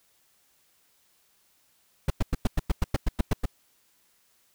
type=noise bursts; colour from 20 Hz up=brown; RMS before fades=-21 dBFS; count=12; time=2.08-3.456 s; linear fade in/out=5 ms; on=23 ms; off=100 ms; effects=white hiss -66 dBFS RMS until 4.54 s